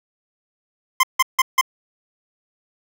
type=tone bursts; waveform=25% pulse; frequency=1044 Hz; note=C6; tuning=4 cents flat; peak=-8 dBFS; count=4; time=1-1.612 s; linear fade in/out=5 ms; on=33 ms; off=160 ms; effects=none